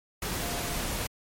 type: tone in noise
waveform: sine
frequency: 700 Hz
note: F5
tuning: 4 cents sharp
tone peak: -41 dBFS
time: 0.4-0.8 s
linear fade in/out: 5 ms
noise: pink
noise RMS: -32 dBFS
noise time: 0.22-1.07 s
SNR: -12 dB
effects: MP3 64 kbps